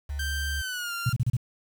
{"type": "tone", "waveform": "sine", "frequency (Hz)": 71, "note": "C#2", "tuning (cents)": 42, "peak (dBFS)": -29, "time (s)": [0.09, 0.62], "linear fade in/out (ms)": 10}
{"type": "tone with pitch glide", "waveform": "sawtooth", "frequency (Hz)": [1568, 1388.9], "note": ["G6", "F6"], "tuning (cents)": [0, -10], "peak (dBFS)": -27, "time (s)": [0.19, 1.13], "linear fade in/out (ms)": 5, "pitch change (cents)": -210, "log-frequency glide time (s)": [0.58, 0.93]}
{"type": "tone bursts", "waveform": "sine", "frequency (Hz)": 121.5, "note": "B2", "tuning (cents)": -28, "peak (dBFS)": -20, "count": 5, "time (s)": [1.06, 1.368], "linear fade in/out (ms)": 5, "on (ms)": 36, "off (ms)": 32}
{"effects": ["8-bit"]}